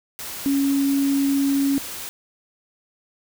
sine tone in noise, 277.2 Hz, C#4, in tune, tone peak -17 dBFS, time 0.46-1.78 s, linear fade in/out 0 ms, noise white, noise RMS -33 dBFS, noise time 0.19-2.09 s, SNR +13 dB, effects none

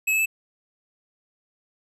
square tone with pitch steps, 2577 / 2601 / 2625 Hz, E7 / E7 / E7, -40 / -24 / -8 cents, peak -20 dBFS, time 0.07-0.259 s, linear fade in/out 10 ms, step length 63 ms, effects none

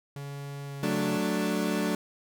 45% pulse tone with pitch glide, 141.1 to 139.88 Hz, C#3 to C#3, +31 to +16 cents, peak -36 dBFS, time 0.16-1.17 s, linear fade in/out 2 ms, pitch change -15 cents, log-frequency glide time 0.66-0.75 s
30% pulse chord, D major, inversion first, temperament equal, 185 / 220 / 293.7 Hz, F#3 / A3 / D4, 0 / 0 / 0 cents, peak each -28 dBFS, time 0.83-1.95 s, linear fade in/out 2 ms
effects none

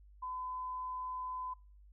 sine tone, 1013 Hz, B5, 44 cents sharp, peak -38 dBFS, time 0.22-1.54 s, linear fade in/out 10 ms, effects noise-tail reverb RT60 0.4 s tail -24 dB re dry + added 50 Hz sine -56 dBFS peak until 1.92 s

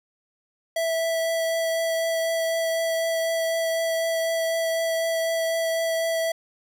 square tone with vibrato, 657 Hz, E5, 6 cents flat, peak -23 dBFS, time 0.76-6.32 s, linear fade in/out 5 ms, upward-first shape triangle, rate 4 Hz, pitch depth 10 cents each way, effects none

